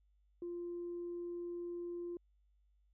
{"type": "tone", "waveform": "sine", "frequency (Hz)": 347.6, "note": "F4", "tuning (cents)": -8, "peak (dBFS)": -39, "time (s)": [0.42, 2.17], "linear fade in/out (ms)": 2, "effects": ["tanh soft clip ceiling -36 dBFS", "added 50 Hz sine -69 dBFS peak until 2.93 s"]}